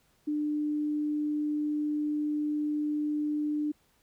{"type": "tone", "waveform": "sine", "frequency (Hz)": 298.8, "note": "D4", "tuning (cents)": 30, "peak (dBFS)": -27, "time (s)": [0.27, 3.72], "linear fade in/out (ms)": 10, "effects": ["pink hiss -68 dBFS RMS until 4.02 s"]}